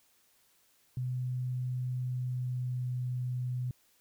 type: tone with pitch glide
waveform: sine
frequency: 126.2 to 125.18 Hz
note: B2 to B2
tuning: +38 to +24 cents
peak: -31 dBFS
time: 0.97-3.71 s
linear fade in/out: 2 ms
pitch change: -14 cents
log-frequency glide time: 1.99-2.92 s
effects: white hiss -68 dBFS RMS until 4 s